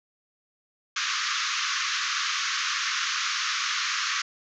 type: band-pass noise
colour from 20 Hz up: pink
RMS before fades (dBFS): -28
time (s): 0.96-4.22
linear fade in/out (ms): 5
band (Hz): 1100 to 6700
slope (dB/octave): 96
effects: none